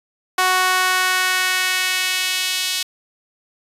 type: tone with high-pass filter sweep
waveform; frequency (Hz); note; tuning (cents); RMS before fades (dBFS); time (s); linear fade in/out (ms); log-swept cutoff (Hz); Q
sawtooth; 370; F#4; 0; -19; 0.38-2.83; 5; 980 to 3500; 1.4
effects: resampled to 32000 Hz